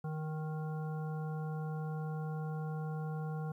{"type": "harmonic tone with a mistuned harmonic", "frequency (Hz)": 155.2, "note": "D#3", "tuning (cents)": -4, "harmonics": [1, 3, 5, 7, 9], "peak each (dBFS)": [-36, -47, -48, -54, -54], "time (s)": [0.04, 3.52], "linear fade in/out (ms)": 5, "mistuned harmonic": 3, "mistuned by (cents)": 16, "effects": ["12-bit"]}